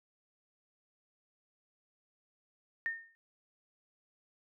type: tone with exponential decay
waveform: sine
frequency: 1827 Hz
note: A#6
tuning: 35 cents flat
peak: -29 dBFS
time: 2.86-3.15 s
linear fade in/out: 0 ms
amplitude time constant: 63 ms
effects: none